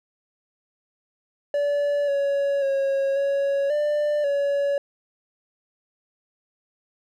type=tone with pitch steps; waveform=triangle; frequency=576 / 561 / 547 / 557 / 593 / 565 Hz; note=D5 / C#5 / C#5 / C#5 / D5 / C#5; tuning=-34 / +21 / -23 / +8 / +17 / +33 cents; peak=-18 dBFS; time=1.54-4.78 s; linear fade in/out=2 ms; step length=540 ms; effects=none